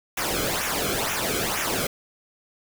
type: noise with flanger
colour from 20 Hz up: pink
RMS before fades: -26 dBFS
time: 0.17-1.87 s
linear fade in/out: 5 ms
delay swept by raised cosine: 0.22 to 1.11 ms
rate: 2.1 Hz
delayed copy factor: -0.75
effects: none